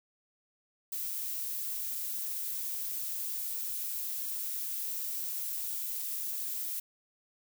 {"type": "noise", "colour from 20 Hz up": "violet", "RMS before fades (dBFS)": -36, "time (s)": [0.92, 6.8], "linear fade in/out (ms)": 5, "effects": []}